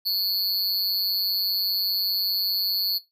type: tone with amplitude modulation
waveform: square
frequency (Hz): 4435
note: C#8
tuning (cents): 0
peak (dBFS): -18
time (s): 0.05-2.99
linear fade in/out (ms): 20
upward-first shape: sine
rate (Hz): 190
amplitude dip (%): 100
effects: noise-tail reverb RT60 0.2 s tail -17 dB re dry